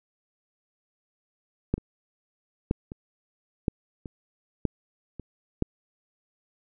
two click trains, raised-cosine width 3 ms, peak -24 / -10 dBFS, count 4 / 5, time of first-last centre 1.78-5.197 / 1.74-5.623 s, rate 0.878 / 1.03 Hz, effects none

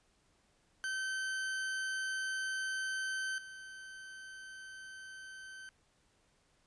40% pulse tone with level steps, 1542 Hz, G6, 29 cents flat, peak -34 / -46 dBFS, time 0.84-5.69 s, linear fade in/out 0 ms, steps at 3.38 s, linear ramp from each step 2 ms, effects pink hiss -72 dBFS RMS until 6.66 s + resampled to 22050 Hz

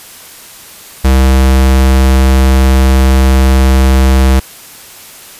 square tone, 65.8 Hz, C2, 10 cents sharp, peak -5 dBFS, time 1.04-4.4 s, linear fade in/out 10 ms, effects white hiss -33 dBFS RMS until 5.39 s + resampled to 32000 Hz

